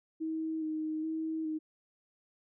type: tone with vibrato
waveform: sine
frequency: 315.6 Hz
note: D#4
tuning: 25 cents sharp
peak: -32 dBFS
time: 0.2-1.59 s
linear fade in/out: 20 ms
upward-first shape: square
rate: 1.2 Hz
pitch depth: 19 cents each way
effects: none